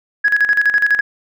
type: tone with tremolo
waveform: sine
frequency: 1670 Hz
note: G#6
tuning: 9 cents sharp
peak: -8 dBFS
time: 0.24-1.01 s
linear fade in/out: 10 ms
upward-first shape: square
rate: 12 Hz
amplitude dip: 70%
effects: tanh soft clip ceiling -4 dBFS